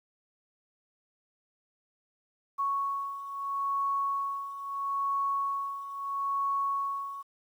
sine beating tone pair, 1108.7 / 1109.46 Hz, C#6 / C#6, 0 / +1 cents, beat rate 0.76 Hz, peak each -35 / -30 dBFS, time 2.58-7.23 s, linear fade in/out 20 ms, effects 10-bit

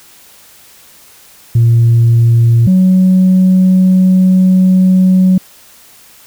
sine tone pair in turn, 116.54 / 185.94 Hz, A#2 / F#3, 0 / +9 cents, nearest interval minor sixth, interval 809 cents, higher second, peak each -3 dBFS, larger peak neither, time 1.55-2.67 / 2.67-5.38 s, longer second, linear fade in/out 5 ms, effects tanh soft clip ceiling -2 dBFS + white hiss -41 dBFS RMS until 6.26 s

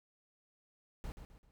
brown noise with echo, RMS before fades -42 dBFS, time 1.04-1.12 s, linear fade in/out 0 ms, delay 130 ms, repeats 3, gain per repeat -8 dB, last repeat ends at 1.51 s, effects none

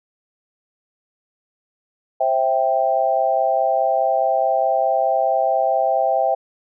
sine chord, C major, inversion none, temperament equal with one note detuned, 529.6 / 659.3 / 784 Hz, C5 / E5 / G5, +21 / 0 / 0 cents, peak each -22 / -19 / -19 dBFS, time 2.2-6.35 s, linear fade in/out 10 ms, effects none

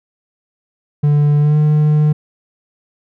triangle tone with pitch glide, 146.83 to 151.13 Hz, D3 to D3, 0 to +50 cents, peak -7 dBFS, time 1.03-2.13 s, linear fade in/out 10 ms, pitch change +50 cents, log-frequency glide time 1.39-1.56 s, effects none

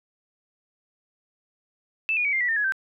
sine tone with pitch steps, 2637 / 2446 / 2269 / 2105 / 1952.8 / 1811.6 / 1680.5 / 1558.9 Hz, E7 / D#7 / C#7 / C7 / B6 / A#6 / G#6 / G6, 0 / -30 / +40 / +10 / -20 / -50 / +20 / -10 cents, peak -21 dBFS, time 2.09-2.722 s, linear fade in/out 0 ms, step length 79 ms, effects none

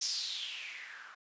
violet noise with low-pass filter sweep, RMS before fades -40 dBFS, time 0.01-1.15 s, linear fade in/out 10 ms, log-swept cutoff 5700 to 1300 Hz, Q 5.5, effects resampled to 16000 Hz

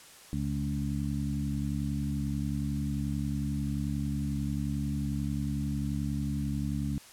harmonic tone with a mistuned harmonic, 71.2 Hz, C#2, 47 cents sharp, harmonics 1 / 2 / 3 / 4, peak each -35 / -33 / -34 / -37 dBFS, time 0.33-6.98 s, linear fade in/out 0 ms, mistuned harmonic 1, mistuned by +34 cents, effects white hiss -52 dBFS RMS until 7.12 s + low-pass 11000 Hz 12 dB/octave

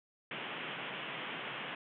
white band-pass noise, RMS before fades -42 dBFS, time 0.31-1.75 s, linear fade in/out 2 ms, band 120 to 3300 Hz, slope 96 dB/octave, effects none

